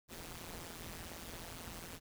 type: noise with amplitude modulation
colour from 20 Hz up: pink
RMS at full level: -44 dBFS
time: 0.08-2 s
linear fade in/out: 50 ms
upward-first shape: sine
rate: 169 Hz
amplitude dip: 95%
effects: none